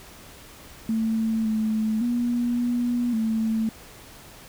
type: tone with pitch steps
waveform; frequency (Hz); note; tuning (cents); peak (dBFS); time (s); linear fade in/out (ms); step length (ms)
sine; 222.9 / 218.2 / 240.4 / 241.9 / 222.2; A3 / A3 / B3 / B3 / A3; +23 / -14 / -46 / -36 / +17; -21; 0.89-3.69; 2; 560
effects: pink hiss -46 dBFS RMS until 4.48 s